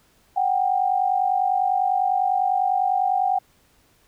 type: tone pair together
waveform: sine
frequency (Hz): 740 / 790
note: F#5 / G5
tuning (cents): 0 / +13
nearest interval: minor second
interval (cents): 113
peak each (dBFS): -21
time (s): 0.36-3.39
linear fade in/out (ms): 10
effects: pink hiss -60 dBFS RMS until 4.07 s